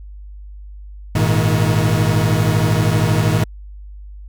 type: chord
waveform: 40% pulse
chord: Ab suspended second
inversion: none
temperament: equal with one note detuned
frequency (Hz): 103.83 / 116.54 / 158.83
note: Ab2 / Bb2 / Eb3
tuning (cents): 0 / 0 / +36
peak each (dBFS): -17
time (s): 1.15-3.44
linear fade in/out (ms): 5
effects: added 50 Hz sine -32 dBFS peak until 4.28 s